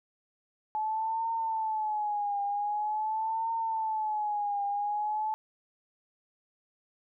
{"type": "tone with vibrato", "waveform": "sine", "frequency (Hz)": 857, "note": "A5", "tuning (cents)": -46, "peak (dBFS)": -28, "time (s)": [0.75, 5.34], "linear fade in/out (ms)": 0, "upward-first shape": "triangle", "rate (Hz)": 0.45, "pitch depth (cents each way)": 110, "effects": []}